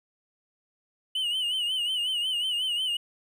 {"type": "tone with vibrato", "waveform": "triangle", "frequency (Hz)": 2960, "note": "F#7", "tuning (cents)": 0, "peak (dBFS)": -24, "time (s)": [1.15, 2.97], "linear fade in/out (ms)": 5, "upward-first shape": "sine", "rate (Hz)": 5.5, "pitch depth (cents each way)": 85, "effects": []}